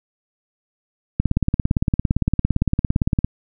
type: click train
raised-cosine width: 5 ms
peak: -4 dBFS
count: 37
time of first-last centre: 1.2-3.245 s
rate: 17.6 Hz
effects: none